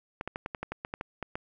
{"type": "clicks", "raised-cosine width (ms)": 0.5, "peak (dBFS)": -19, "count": 12, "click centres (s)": [0.211, 0.276, 0.359, 0.461, 0.548, 0.63, 0.72, 0.849, 0.939, 1.011, 1.227, 1.355], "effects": []}